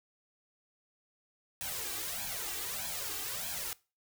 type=noise with flanger; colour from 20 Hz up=white; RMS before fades=-38 dBFS; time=1.61-3.73 s; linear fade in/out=0 ms; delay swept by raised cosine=1.2 to 2.6 ms; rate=1.6 Hz; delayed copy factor=+0.85; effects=noise-tail reverb RT60 0.3 s tail -21 dB re dry